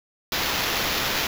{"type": "noise with sample-and-hold", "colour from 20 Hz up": "blue", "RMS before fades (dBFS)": -25, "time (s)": [0.32, 1.27], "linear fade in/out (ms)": 2, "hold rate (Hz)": 8820, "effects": []}